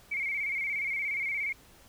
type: tone with vibrato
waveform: sine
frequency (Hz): 2217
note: C#7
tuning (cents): 0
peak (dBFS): -29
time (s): 0.11-1.53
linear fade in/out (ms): 10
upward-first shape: square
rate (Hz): 17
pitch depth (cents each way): 58
effects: pink hiss -57 dBFS RMS until 1.88 s